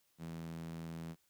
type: tone with high-pass filter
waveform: sawtooth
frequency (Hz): 82.4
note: E2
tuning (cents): 0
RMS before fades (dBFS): -45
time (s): 0.18-1.16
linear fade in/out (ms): 50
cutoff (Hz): 170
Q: 3
effects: white hiss -75 dBFS RMS until 1.29 s